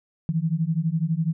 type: beating tone pair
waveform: sine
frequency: 156.5 / 168.5 Hz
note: D#3 / E3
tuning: +10 / +38 cents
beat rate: 12 Hz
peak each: -24 dBFS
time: 0.29-1.33 s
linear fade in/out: 0 ms
effects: none